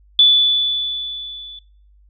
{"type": "tone with level ramp", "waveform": "sine", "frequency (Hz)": 3469, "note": "A7", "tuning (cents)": -25, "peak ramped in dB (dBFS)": [-6, -33], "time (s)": [0.19, 1.59], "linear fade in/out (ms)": 2, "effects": ["noise-tail reverb RT60 0.5 s tail -24 dB re dry", "added 50 Hz sine -48 dBFS peak until 2.09 s"]}